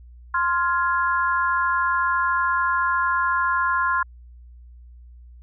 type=chord; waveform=sine; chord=F minor; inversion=second; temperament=just; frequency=1047.7 / 1396.9 / 1676.3 Hz; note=C6 / F6 / Ab6; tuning=+2 / 0 / +16 cents; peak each=-21 / -23 / -27 dBFS; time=0.34-4.03 s; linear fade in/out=5 ms; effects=added 60 Hz sine -42 dBFS peak until 5.42 s